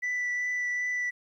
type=tone with vibrato; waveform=sine; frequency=1975.5 Hz; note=B6; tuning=in tune; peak=-25 dBFS; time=0.02-1.11 s; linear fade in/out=20 ms; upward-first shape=triangle; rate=2.6 Hz; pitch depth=11 cents each way; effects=tanh soft clip ceiling -26 dBFS + 11-bit